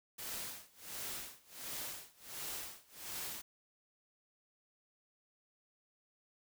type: noise with tremolo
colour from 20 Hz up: white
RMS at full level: -42 dBFS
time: 0.18-3.42 s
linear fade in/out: 10 ms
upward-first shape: sine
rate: 1.4 Hz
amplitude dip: 95%
effects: none